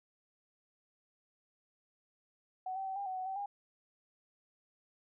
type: tone with pitch steps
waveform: sine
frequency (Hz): 747 / 772 / 765 / 801 / 750 / 745 / 768 / 809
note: F#5 / G5 / G5 / G5 / F#5 / F#5 / G5 / G#5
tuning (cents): +16 / -27 / -42 / +37 / +23 / +12 / -36 / -46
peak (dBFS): -36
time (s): 2.66-3.46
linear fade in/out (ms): 5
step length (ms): 100
effects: none